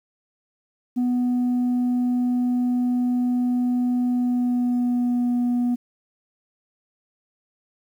sine tone with pitch glide, 246.9 to 243.5 Hz, B3 to B3, 0 to -24 cents, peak -16 dBFS, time 0.96-5.76 s, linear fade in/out 20 ms, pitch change -24 cents, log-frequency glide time 4.05-5.32 s, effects tanh soft clip ceiling -18 dBFS + 9-bit

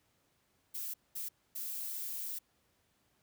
violet noise bursts at uneven times, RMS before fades -40 dBFS, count 3, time 0.74-0.94 / 1.15-1.29 / 1.55-2.39 s, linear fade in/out 10 ms, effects pink hiss -74 dBFS RMS until 3.22 s + high-pass 60 Hz 12 dB/octave

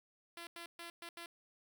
5% pulse tone bursts at uneven times, 340 Hz, F4, 46 cents flat, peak -35 dBFS, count 5, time 0.37-0.47 / 0.56-0.66 / 0.79-0.9 / 1.02-1.09 / 1.17-1.26 s, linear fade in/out 2 ms, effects none

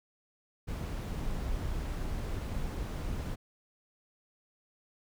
brown noise, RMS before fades -35 dBFS, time 0.67-3.36 s, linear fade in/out 20 ms, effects none

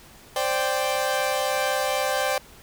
sawtooth chord, C suspended second, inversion none, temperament equal, 523.3 / 587.3 / 784 Hz, C5 / D5 / G5, 0 / 0 / 0 cents, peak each -23 dBFS, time 0.36-2.38 s, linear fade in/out 2 ms, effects pink hiss -49 dBFS RMS until 2.62 s

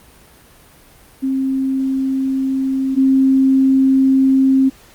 sine tone pair in turn, 266.4 / 266.4 Hz, C4 / C4, +31 / +31 cents, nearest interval unison, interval 0 cents, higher neither, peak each -15 / -9 dBFS, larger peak second, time 1.22-2.96 / 2.96-4.7 s, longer neither, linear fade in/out 20 ms, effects pink hiss -46 dBFS RMS until 4.94 s + Opus 32 kbps

